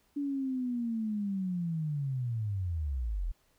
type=linear sweep; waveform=sine; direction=down; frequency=289 to 37.36 Hz; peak=-30 dBFS; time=0.16-3.32 s; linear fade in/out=10 ms; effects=pink hiss -70 dBFS RMS until 3.58 s